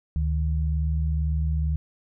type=tone pair together; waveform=sine; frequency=73.42 / 155.57 Hz; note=D2 / D#3; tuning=0 / 0 cents; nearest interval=octave + minor second; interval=1300 cents; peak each=-22 / -29 dBFS; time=0.16-1.76 s; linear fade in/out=0 ms; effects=none